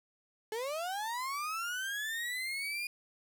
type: linear sweep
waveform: 35% pulse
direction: up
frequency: 421.6 to 2443 Hz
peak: -33 dBFS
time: 0.52-2.87 s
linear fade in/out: 2 ms
effects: none